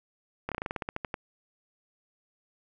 slowing click train, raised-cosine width 0.5 ms, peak -17 dBFS, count 13, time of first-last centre 0.49-1.142 s, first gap 27 ms, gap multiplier 1.12, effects none

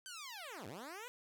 10% pulse linear two-way sweep, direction down then up, 1568 to 89.1 to 509 Hz, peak -38 dBFS, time 0.06-1.08 s, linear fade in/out 0 ms, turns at 0.67 s, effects none

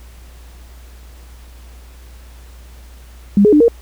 sine tone with pitch steps, 201.8 / 420.1 / 298.4 / 467 Hz, G#3 / G#4 / D4 / A#4, -49 / +20 / +28 / +3 cents, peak -6 dBFS, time 3.37-3.682 s, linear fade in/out 2 ms, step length 78 ms, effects added 60 Hz sine -36 dBFS peak until 3.81 s + pink hiss -47 dBFS RMS until 3.81 s

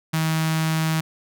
sawtooth tone with notch filter, 159.6 Hz, D#3, 44 cents sharp, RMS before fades -22 dBFS, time 0.13-1.01 s, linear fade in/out 10 ms, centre 440 Hz, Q 0.65, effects none

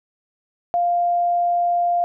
sine tone, 698.5 Hz, F5, in tune, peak -16 dBFS, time 0.74-2.04 s, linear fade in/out 0 ms, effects none

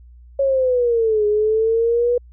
sine linear two-way sweep, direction down then up, 554.4 to 415.3 to 489 Hz, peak -14 dBFS, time 0.39-2.18 s, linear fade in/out 5 ms, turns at 1.26 s, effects added 60 Hz sine -41 dBFS peak until 2.32 s

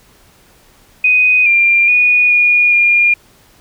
sine tone with pitch steps, 2496 / 2386 / 2461 / 2440 / 2413 Hz, D#7 / D7 / D#7 / D#7 / D7, +5 / +27 / -20 / -34 / +46 cents, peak -7 dBFS, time 1.04-3.14 s, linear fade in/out 5 ms, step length 420 ms, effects pink hiss -48 dBFS RMS until 3.6 s

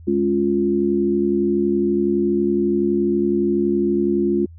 sine chord, Db major, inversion second, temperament equal, 207.7 / 277.2 / 349.2 Hz, Ab3 / Db4 / F4, 0 / 0 / 0 cents, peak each -21 / -23 / -18 dBFS, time 0.07-4.46 s, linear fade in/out 10 ms, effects added 83 Hz sine -38 dBFS peak until 4.58 s

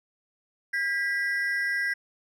triangle ring-modulated tone, 1788 Hz, A6, 27 cents sharp, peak -20 dBFS, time 0.73-1.94 s, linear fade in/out 10 ms, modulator 172 Hz, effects none

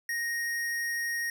square tone, 1868 Hz, A#6, 3 cents sharp, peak -30 dBFS, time 0.09-1.3 s, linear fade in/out 2 ms, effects none

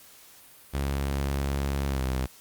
sawtooth tone with pitch glide, 69.3 to 65.03 Hz, C#2 to C2, 0 to -10 cents, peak -22 dBFS, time 0.73-2.27 s, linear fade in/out 20 ms, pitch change -110 cents, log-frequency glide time 1.89-2.03 s, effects white hiss -52 dBFS RMS until 2.4 s + Opus 48 kbps

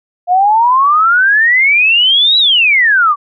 sine exponential two-way sweep, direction up then down, 698.5 to 3951 to 1129 Hz, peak -6 dBFS, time 0.27-3.16 s, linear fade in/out 50 ms, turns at 2.38 s, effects none

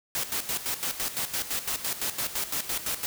white noise with tremolo, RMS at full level -29 dBFS, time 0.15-3.06 s, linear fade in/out 0 ms, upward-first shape square, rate 5.9 Hz, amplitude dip 70%, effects none

